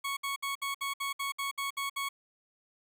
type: tone bursts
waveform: 20% pulse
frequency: 1108.7 Hz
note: C#6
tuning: in tune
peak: -27 dBFS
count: 11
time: 0.04-2.09 s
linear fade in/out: 10 ms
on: 130 ms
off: 62 ms
effects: none